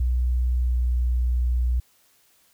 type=tone with pitch glide; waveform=sine; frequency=61.7 to 61.1 Hz; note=B1 to B1; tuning=-1 to -18 cents; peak=-19 dBFS; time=0-1.8 s; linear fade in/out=5 ms; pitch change=-17 cents; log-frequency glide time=0.62-0.75 s; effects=white hiss -61 dBFS RMS until 2.53 s